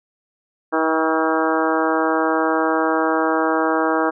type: harmonic tone with a mistuned harmonic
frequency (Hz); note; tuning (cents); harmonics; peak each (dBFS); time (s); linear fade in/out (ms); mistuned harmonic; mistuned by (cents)
160; D#3; +49; 2 / 3 / 4 / 5 / 6 / 7 / 8 / 9 / 10; -21 / -23 / -24 / -25 / -26 / -26 / -27 / -28 / -28; 0.72-4.11; 20; 9; -48
effects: none